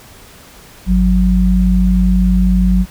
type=tone pair together; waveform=sine; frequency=51.58 / 183.8 Hz; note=G#1 / F#3; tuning=-11 / -11 cents; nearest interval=octave + minor seventh; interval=2200 cents; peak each=-11 dBFS; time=0.86-2.86 s; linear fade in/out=50 ms; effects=pink hiss -40 dBFS RMS until 2.9 s